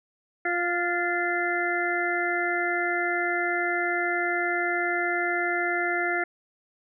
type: harmonic tone with a mistuned harmonic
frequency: 350.3 Hz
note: F4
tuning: 5 cents sharp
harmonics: 1 / 2 / 4 / 5 / 6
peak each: -30 / -30 / -30 / -30 / -30 dBFS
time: 0.45-6.24 s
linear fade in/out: 5 ms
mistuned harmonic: 6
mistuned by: -31 cents
effects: none